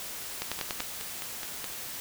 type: two click trains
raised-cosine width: 0.2 ms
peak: -13 / -19 dBFS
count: 5 / 6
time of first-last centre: 0.42-0.805 / 0.59-1.643 s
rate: 10.4 / 4.75 Hz
effects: white hiss -39 dBFS RMS until 2 s